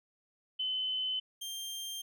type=tone pair in turn; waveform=sine / sawtooth; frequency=3039 / 3179 Hz; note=F#7 / G7; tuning=+46 / +24 cents; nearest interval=minor second; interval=78 cents; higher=second; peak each=-31 / -35 dBFS; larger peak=first; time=0.59-1.2 / 1.41-2.02 s; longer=neither; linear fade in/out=10 ms; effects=none